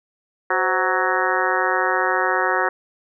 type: harmonic tone with a mistuned harmonic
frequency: 185.9 Hz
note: F#3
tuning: 8 cents sharp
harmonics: 2 / 3 / 4 / 5 / 6 / 7 / 8 / 9 / 10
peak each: -26 / -26 / -26 / -26 / -26 / -26 / -26 / -26 / -26 dBFS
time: 0.5-2.69 s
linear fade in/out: 5 ms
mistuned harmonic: 3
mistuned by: -98 cents
effects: none